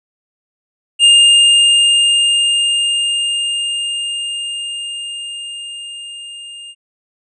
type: tone with level ramp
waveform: square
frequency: 2816 Hz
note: F7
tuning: 14 cents sharp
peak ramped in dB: -5 to -31 dBFS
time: 0.99-6.75 s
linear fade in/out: 50 ms
effects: resampled to 22050 Hz